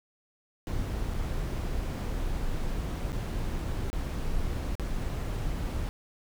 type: noise with dropouts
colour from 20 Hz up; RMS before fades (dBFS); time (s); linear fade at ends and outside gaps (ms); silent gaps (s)
brown; -31; 0.67-5.89; 0; 1.137-1.143 / 3.12-3.128 / 3.901-3.93 / 4.753-4.797
effects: none